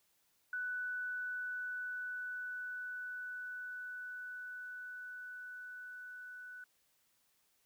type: tone with level ramp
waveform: sine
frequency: 1488 Hz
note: F#6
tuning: 9 cents sharp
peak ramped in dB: -36 to -47 dBFS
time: 0.53-6.64 s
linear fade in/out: 2 ms
effects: white hiss -75 dBFS RMS until 7.65 s